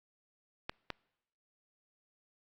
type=clicks; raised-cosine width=0.3 ms; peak=-20 dBFS; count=2; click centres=0.695 / 0.903 s; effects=noise-tail reverb RT60 0.9 s tail -26 dB re dry + Opus 48 kbps